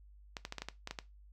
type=clicks; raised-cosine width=0.2 ms; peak=-22 dBFS; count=9; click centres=0.368 / 0.451 / 0.524 / 0.583 / 0.62 / 0.686 / 0.874 / 0.91 / 0.988 s; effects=noise-tail reverb RT60 0.2 s tail -17 dB re dry + added 50 Hz sine -55 dBFS peak until 1.32 s